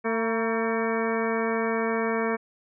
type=harmonic tone with a mistuned harmonic; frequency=225.6 Hz; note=A3; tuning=44 cents sharp; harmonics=1 / 2 / 3 / 4 / 5 / 6 / 7 / 8 / 10; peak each=-29 / -27 / -33 / -35 / -34 / -38 / -37 / -36 / -36 dBFS; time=0.04-2.37 s; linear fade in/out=20 ms; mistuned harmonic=4; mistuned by=+66 cents; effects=none